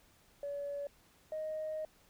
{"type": "tone pair in turn", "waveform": "sine", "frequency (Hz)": [570, 622.9], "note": ["C#5", "D#5"], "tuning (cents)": [48, 2], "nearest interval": "major second", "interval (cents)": 154, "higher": "second", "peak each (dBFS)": [-36, -35], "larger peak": "second", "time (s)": [[0.43, 0.87], [1.32, 1.85]], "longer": "second", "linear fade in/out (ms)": 2, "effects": ["tanh soft clip ceiling -32 dBFS", "pink hiss -66 dBFS RMS until 2.09 s"]}